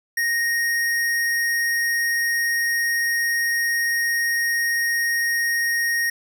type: tone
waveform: square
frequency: 1864.7 Hz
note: A#6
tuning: in tune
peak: -20 dBFS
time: 0.17-6.1 s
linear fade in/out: 5 ms
effects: none